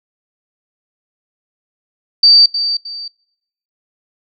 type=tone with echo; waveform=sine; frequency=4630 Hz; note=D8; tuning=25 cents flat; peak=-4 dBFS; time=2.23-2.46 s; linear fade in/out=5 ms; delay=310 ms; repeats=2; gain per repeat=-10 dB; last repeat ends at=3.08 s; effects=noise-tail reverb RT60 0.9 s tail -26 dB re dry